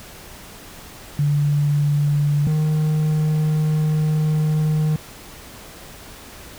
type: tone pair in turn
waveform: sine / triangle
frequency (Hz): 145.7 / 154.18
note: D3 / D#3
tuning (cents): -13 / -15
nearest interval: minor second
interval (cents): 98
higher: second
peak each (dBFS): -15 / -14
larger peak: second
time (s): 1.19-2.47 / 2.47-4.96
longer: second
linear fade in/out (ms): 2
effects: pink hiss -40 dBFS RMS until 6.58 s